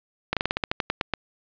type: slowing click train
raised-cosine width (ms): 0.3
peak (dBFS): -7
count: 12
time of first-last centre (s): 0.33-1.137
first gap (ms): 37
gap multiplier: 1.13
effects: resampled to 11025 Hz + 8-bit